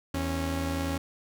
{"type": "tone pair together", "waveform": "sawtooth", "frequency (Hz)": [81.5, 274.4], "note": ["E2", "C#4"], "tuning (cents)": [-19, -17], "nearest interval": "octave + major sixth", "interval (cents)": 2102, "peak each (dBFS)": -27, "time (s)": [0.14, 0.98], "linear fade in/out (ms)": 5, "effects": []}